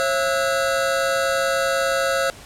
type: tone cluster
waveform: square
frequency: 542 / 672 / 1309 / 1461 Hz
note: C#5 / E5 / E6 / F#6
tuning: -39 / +33 / -13 / -22 cents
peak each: -22 / -27 / -27 / -27 dBFS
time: 0-2.3 s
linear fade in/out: 0 ms
effects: pink hiss -42 dBFS RMS until 2.45 s + low-pass 11000 Hz 12 dB/octave